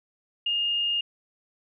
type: tone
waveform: sine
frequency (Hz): 2834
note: F7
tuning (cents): +25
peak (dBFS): -23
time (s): 0.46-1.01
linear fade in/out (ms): 5
effects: none